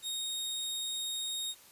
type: tone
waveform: sawtooth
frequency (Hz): 3729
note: A#7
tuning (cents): 0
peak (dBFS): -31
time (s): 0.02-1.55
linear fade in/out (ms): 50
effects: white hiss -57 dBFS RMS until 1.71 s + resampled to 32000 Hz